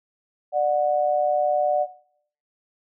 sine tone pair together, 594 / 733.5 Hz, D5 / F#5, +20 / -15 cents, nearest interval major third, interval 365 cents, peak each -21 dBFS, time 0.52-1.87 s, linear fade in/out 50 ms, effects noise-tail reverb RT60 0.6 s tail -17 dB re dry

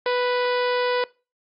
harmonic tone, 493.9 Hz, B4, in tune, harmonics 1 / 2 / 3 / 4 / 5 / 6 / 7 / 8 / 9 / 10, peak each -21 / -27 / -31 / -33 / -35 / -37 / -38 / -39 / -40 / -41 dBFS, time 0.06-1.04 s, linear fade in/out 2 ms, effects noise-tail reverb RT60 0.3 s tail -22 dB re dry + Opus 32 kbps

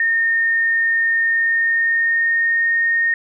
sine tone with pitch glide, 1830 to 1844.9 Hz, A#6 to A#6, -32 to -18 cents, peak -14 dBFS, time 0-3.14 s, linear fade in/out 2 ms, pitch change +14 cents, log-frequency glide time 1.24-2.71 s, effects none

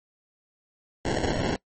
violet noise with sample-and-hold, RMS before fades -26 dBFS, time 1.05-1.56 s, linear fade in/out 2 ms, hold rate 1225 Hz, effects noise-tail reverb RT60 0.1 s tail -22 dB re dry + MP3 32 kbps

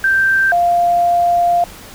sine tone pair in turn, 1568 / 697 Hz, G6 / F5, 0 / -4 cents, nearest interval octave + major second, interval 1404 cents, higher first, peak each -10 dBFS, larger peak neither, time 0.04-0.52 / 0.52-1.64 s, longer second, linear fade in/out 2 ms, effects pink hiss -36 dBFS RMS until 1.94 s

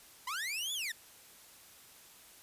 sawtooth linear two-way sweep, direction up then down, 953 to 3520 to 1714 Hz, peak -32 dBFS, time 0.27-0.92 s, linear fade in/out 5 ms, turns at 0.73 s, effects white hiss -57 dBFS RMS until 2.42 s + resampled to 32000 Hz

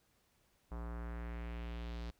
square tone with low-pass filter sweep, 58.27 Hz, A#1, in tune, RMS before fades -43 dBFS, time 0.71-2.11 s, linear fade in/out 10 ms, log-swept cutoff 1100 to 4600 Hz, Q 1.8, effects pink hiss -74 dBFS RMS until 2.19 s

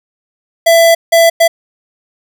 square tone bursts at uneven times, 667 Hz, E5, 20 cents sharp, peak -5 dBFS, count 3, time 0.66-0.95 / 1.12-1.3 / 1.4-1.48 s, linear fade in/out 10 ms, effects none

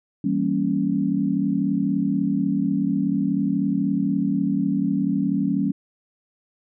sine chord, E diminished seventh, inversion none, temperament equal with one note detuned, 164.81 / 196.68 / 233.1 / 277.2 Hz, E3 / G3 / Bb3 / Db4, 0 / +6 / 0 / 0 cents, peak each -28 / -23 / -27 / -23 dBFS, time 0.24-5.72 s, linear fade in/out 5 ms, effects none

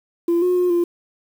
sine tone with pitch steps, 341.6 / 360.8 / 358.6 / 346 Hz, F4 / F#4 / F4 / F4, -38 / -44 / +46 / -16 cents, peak -13 dBFS, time 0.28-0.84 s, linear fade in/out 5 ms, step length 140 ms, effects tanh soft clip ceiling -12 dBFS + 7-bit

